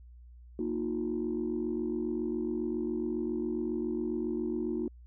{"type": "chord", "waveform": "sine", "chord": "Bb suspended fourth", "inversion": "none", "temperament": "equal with one note detuned", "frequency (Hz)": [233.1, 311.1, 358.4], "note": ["Bb3", "Eb4", "F4"], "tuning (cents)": [0, 0, 45], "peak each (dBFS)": [-34, -34, -33], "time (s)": [0.59, 4.88], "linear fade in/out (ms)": 2, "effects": ["tanh soft clip ceiling -23 dBFS", "added 60 Hz sine -49 dBFS peak until 5.06 s"]}